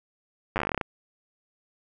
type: slowing click train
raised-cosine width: 0.5 ms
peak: -12 dBFS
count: 14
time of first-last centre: 0.56-0.812 s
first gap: 9 ms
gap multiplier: 1.12
effects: none